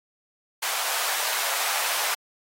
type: high-pass noise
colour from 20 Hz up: pink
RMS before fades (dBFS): -27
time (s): 0.62-2.15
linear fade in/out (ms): 10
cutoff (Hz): 680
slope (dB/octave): 24
effects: AAC 48 kbps